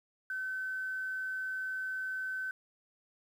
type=tone with quantisation; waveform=sine; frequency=1526 Hz; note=G6; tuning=47 cents flat; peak=-34 dBFS; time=0.3-2.51 s; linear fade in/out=2 ms; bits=10; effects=none